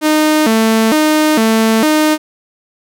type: tone with vibrato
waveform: sawtooth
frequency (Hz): 261.6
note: C4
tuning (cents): 0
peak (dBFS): -5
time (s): 0.01-2.18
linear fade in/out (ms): 50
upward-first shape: square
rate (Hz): 1.1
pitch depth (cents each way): 280
effects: none